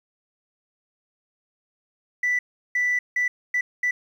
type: tone bursts at uneven times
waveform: sine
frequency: 1975.5 Hz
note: B6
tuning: in tune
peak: -18 dBFS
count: 5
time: 2.23-2.39 / 2.75-2.99 / 3.16-3.28 / 3.54-3.61 / 3.83-3.91 s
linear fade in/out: 5 ms
effects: tanh soft clip ceiling -17 dBFS + 9-bit